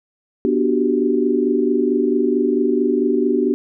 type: chord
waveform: sine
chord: G major seventh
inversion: first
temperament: just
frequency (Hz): 245 / 294 / 367.5 / 392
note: B3 / D4 / F#4 / G4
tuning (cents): -14 / +2 / -12 / 0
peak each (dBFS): -20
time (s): 0.45-3.54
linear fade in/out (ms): 0
effects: none